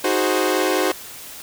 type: chord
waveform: sawtooth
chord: Ab dominant seventh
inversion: second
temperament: equal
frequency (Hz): 311.1 / 370 / 415.3 / 523.3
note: Eb4 / Gb4 / Ab4 / C5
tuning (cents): 0 / 0 / 0 / 0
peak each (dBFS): -20 / -17 / -22 / -19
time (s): 0.04-0.92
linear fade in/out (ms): 5
effects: white hiss -37 dBFS RMS until 1.42 s